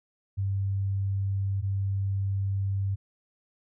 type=tone pair in turn; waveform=sine; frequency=98 / 98 Hz; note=G2 / G2; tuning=0 / 0 cents; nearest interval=unison; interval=0 cents; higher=neither; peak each=-25 dBFS; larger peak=neither; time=0.37-1.62 / 1.62-2.96 s; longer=second; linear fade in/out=20 ms; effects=none